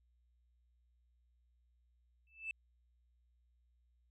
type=tone with exponential growth; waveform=sine; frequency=2637 Hz; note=E7; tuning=in tune; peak=-34 dBFS; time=2.27-2.51 s; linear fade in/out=1 ms; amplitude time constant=51 ms; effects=tanh soft clip ceiling -34 dBFS + added 60 Hz sine -70 dBFS peak until 4.1 s